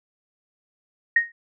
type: tone with exponential decay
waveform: sine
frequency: 1864.7 Hz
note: A#6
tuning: in tune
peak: -11 dBFS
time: 1.16-1.32 s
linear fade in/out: 5 ms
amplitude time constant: 34 ms
effects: none